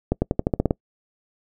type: accelerating click train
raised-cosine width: 2 ms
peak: -6 dBFS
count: 9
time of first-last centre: 0.12-0.709 s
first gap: 100 ms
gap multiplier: 0.91
effects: noise-tail reverb RT60 0.1 s tail -25 dB re dry